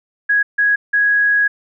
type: tone bursts at uneven times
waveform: sine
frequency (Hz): 1661.2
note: G#6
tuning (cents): 0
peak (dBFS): -11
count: 3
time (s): 0.29-0.43 / 0.58-0.76 / 0.93-1.48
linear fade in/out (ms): 10
effects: none